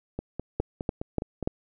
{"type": "two click trains", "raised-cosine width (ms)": 2, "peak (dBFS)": [-12, -18], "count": [4, 7], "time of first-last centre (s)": [[0.6, 1.475], [0.19, 1.427]], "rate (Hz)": [3.43, 4.85], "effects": []}